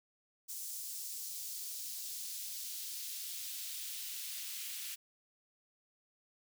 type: noise with high-pass filter sweep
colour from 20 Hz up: white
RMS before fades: -43 dBFS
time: 0.48-4.96 s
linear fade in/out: 20 ms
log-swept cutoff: 6300 to 2600 Hz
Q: 1.1
effects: none